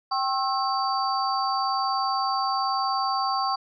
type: tone cluster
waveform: sine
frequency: 782 / 1079 / 1320 / 4639 Hz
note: G5 / C#6 / E6 / D8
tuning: -4 / -47 / +2 / -22 cents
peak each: -27 / -26 / -32 / -31 dBFS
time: 0.11-3.56 s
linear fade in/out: 10 ms
effects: none